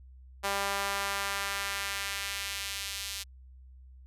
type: tone with high-pass filter sweep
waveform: sawtooth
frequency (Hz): 198.6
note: G3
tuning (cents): +23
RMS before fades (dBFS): -34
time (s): 0.43-3.24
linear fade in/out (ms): 20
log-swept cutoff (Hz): 760 to 3700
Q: 1
effects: added 64 Hz sine -49 dBFS peak until 4.06 s + resampled to 32000 Hz